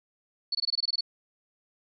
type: tone bursts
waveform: sine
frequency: 4435 Hz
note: C#8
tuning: in tune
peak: -25 dBFS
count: 10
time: 0.52-1.009 s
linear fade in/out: 5 ms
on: 30 ms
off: 21 ms
effects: none